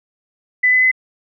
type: tone with pitch steps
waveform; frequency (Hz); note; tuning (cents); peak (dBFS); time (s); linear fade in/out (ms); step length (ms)
sine; 2000 / 2015 / 2030; B6 / B6 / B6; +21 / +34 / +47; -10; 0.63-0.915; 10; 95
effects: none